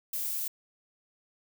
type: noise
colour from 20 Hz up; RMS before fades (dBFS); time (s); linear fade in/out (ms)
violet; -33; 0.13-0.48; 5
effects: none